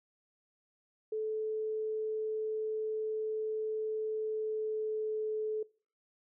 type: tone with pitch glide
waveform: sine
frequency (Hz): 434.7 to 431.9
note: A4 to A4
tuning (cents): -21 to -32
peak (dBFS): -32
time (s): 1.12-5.63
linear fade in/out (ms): 5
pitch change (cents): -11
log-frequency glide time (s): 4.1-5.34
effects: noise-tail reverb RT60 0.4 s tail -22 dB re dry